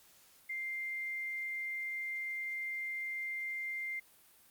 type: tone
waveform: sine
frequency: 2100 Hz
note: C7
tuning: 6 cents sharp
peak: -36 dBFS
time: 0.49-4 s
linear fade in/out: 10 ms
effects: white hiss -63 dBFS RMS until 4.5 s + Opus 48 kbps